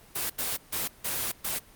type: noise bursts at uneven times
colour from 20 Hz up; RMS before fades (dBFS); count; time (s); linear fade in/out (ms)
white; -30; 5; 0.15-0.3 / 0.38-0.57 / 0.72-0.88 / 1.04-1.32 / 1.44-1.59; 10
effects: pink hiss -54 dBFS RMS until 1.75 s + Opus 24 kbps